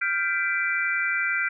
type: chord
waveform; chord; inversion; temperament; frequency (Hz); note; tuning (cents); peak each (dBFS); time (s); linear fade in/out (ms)
sine; G dominant seventh; third; equal with one note detuned; 1396.9 / 1568 / 1998.5 / 2349; F6 / G6 / B6 / D7; 0 / 0 / +20 / 0; -28; 0.01-1.49; 10
effects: none